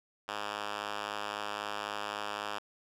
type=tone with band-pass filter; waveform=5% pulse; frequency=103.8 Hz; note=G#2; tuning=in tune; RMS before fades=-38 dBFS; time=0.28-2.59 s; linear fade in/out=10 ms; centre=2000 Hz; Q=0.7; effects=none

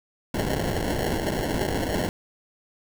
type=noise with sample-and-hold; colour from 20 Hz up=violet; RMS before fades=-26 dBFS; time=0.34-2.09 s; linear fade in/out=2 ms; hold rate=1225 Hz; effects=none

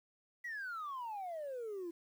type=exponential sweep; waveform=sine; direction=down; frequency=1975.5 to 329.6 Hz; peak=-38 dBFS; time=0.44-1.91 s; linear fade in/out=10 ms; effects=tanh soft clip ceiling -38 dBFS + 11-bit

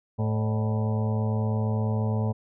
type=harmonic tone with a mistuned harmonic; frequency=108.8 Hz; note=A2; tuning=19 cents flat; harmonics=1 / 2 / 4 / 5 / 6 / 7 / 8 / 9; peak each=-24 / -30 / -36 / -38 / -40 / -41 / -42 / -43 dBFS; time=0.18-2.33 s; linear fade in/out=20 ms; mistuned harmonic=6; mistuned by=-95 cents; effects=none

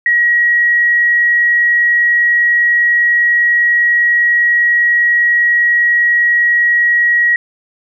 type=tone; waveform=sine; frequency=1905 Hz; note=A#6; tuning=37 cents sharp; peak=-8 dBFS; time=0.06-7.36 s; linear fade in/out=2 ms; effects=none

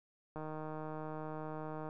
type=click train; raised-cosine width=1 ms; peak=-30 dBFS; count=238; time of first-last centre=0.36-1.889 s; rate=155 Hz; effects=none

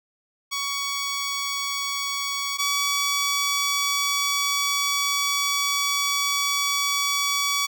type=tone pair in turn; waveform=10% pulse; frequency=1124 / 1137.1 Hz; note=C#6 / C#6; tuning=+24 / +44 cents; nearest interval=unison; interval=20 cents; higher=second; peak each=-17 / -13 dBFS; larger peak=second; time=0.51-2.58 / 2.58-7.67 s; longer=second; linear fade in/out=20 ms; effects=none

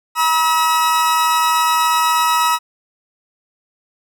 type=tone pair together; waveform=40% pulse; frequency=962 / 1285.4 Hz; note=B5 / E6; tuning=-46 / -44 cents; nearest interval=perfect fourth; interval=502 cents; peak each=-15 dBFS; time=0.15-2.59 s; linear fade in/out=50 ms; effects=none

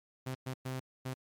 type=tone bursts at uneven times; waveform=sawtooth; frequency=130 Hz; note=C3; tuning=11 cents flat; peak=-32 dBFS; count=4; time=0.26-0.35 / 0.46-0.54 / 0.65-0.8 / 1.05-1.14 s; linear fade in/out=10 ms; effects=MP3 96 kbps

